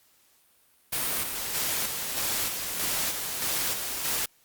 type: noise with tremolo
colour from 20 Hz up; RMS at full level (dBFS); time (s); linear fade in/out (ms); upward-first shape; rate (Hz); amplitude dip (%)
white; -28; 0.92-4.26; 10; square; 1.6; 40
effects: white hiss -63 dBFS RMS until 4.44 s + Opus 48 kbps